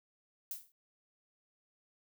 violet noise with exponential decay, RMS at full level -37 dBFS, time 0.51-0.72 s, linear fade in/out 1 ms, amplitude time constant 45 ms, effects none

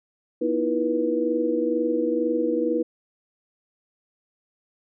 sine tone cluster, 243.3 / 317 / 339.1 / 485.3 Hz, B3 / D#4 / E4 / B4, -26 / +32 / +49 / -30 cents, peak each -30 / -25 / -28 / -24 dBFS, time 0.41-2.83 s, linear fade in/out 10 ms, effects none

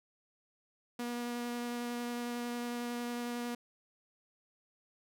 sawtooth tone with vibrato, 240.3 Hz, B3, 47 cents flat, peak -32 dBFS, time 0.99-3.55 s, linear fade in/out 5 ms, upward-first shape sine, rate 11 Hz, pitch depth 8 cents each way, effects none

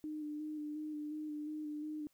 sine tone with vibrato, 302.5 Hz, D#4, 49 cents flat, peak -39 dBFS, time 0.04-2.07 s, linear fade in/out 0 ms, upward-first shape square, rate 2.8 Hz, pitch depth 20 cents each way, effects white hiss -75 dBFS RMS until 2.13 s

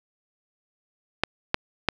clicks, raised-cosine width 0.3 ms, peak -4 dBFS, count 3, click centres 1.236 / 1.544 / 1.887 s, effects none

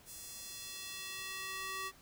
square tone with high-pass filter sweep, 381.4 Hz, G4, 47 cents flat, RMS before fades -44 dBFS, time 0.05-1.92 s, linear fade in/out 50 ms, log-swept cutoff 7700 to 1100 Hz, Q 0.94, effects pink hiss -61 dBFS RMS until 2.01 s

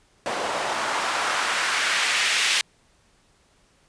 white noise with band-pass filter sweep, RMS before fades -24 dBFS, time 0.26-2.61 s, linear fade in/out 0 ms, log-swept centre 610 to 2800 Hz, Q 1.2, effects pink hiss -61 dBFS RMS until 3.88 s + resampled to 22050 Hz

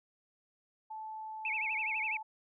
sine tone, 872 Hz, A5, 16 cents flat, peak -40 dBFS, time 0.9-2.23 s, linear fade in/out 10 ms
sine tone with vibrato, 2400 Hz, D7, 37 cents sharp, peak -32 dBFS, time 1.45-2.17 s, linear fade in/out 2 ms, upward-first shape sine, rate 12 Hz, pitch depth 190 cents each way
effects none

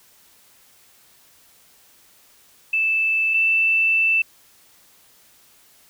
sine tone pair in turn, 2637 / 2655 Hz, E7 / E7, 0 / +12 cents, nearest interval unison, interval 12 cents, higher second, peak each -17 / -15 dBFS, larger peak second, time 2.73-3.34 / 3.34-4.22 s, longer second, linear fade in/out 5 ms, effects white hiss -54 dBFS RMS until 5.89 s

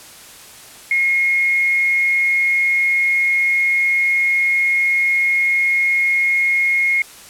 sine tone with amplitude modulation, 2156 Hz, C#7, 49 cents flat, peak -12 dBFS, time 0.91-7.02 s, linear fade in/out 2 ms, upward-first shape sine, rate 264 Hz, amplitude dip 25%, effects white hiss -40 dBFS RMS until 7.29 s + low-pass 12000 Hz 12 dB/octave

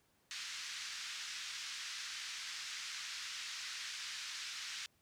white band-pass noise, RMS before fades -45 dBFS, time 0.31-4.86 s, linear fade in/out 0 ms, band 1400 to 6000 Hz, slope 24 dB/octave, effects pink hiss -74 dBFS RMS until 5.01 s + high-pass 60 Hz 12 dB/octave

